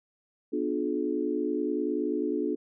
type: chord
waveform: sine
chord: B diminished seventh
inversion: none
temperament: just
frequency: 246.9 / 296.3 / 355.6 / 426.7 Hz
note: B3 / D4 / F4 / Ab4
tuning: 0 / +15 / +31 / +47 cents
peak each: -34 / -30 / -32 / -32 dBFS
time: 0.52-2.56 s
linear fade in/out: 20 ms
effects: none